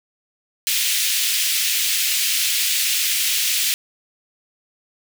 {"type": "high-pass noise", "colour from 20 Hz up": "pink", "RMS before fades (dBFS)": -20, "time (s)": [0.67, 3.74], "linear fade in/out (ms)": 0, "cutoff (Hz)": 2400, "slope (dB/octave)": 24, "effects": []}